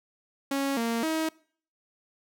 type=tone with pitch steps; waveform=sawtooth; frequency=275.7 / 231 / 318.5 Hz; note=C#4 / A#3 / D#4; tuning=-9 / -16 / +41 cents; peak=-22 dBFS; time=0.51-1.29 s; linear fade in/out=5 ms; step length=260 ms; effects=noise-tail reverb RT60 0.5 s tail -23 dB re dry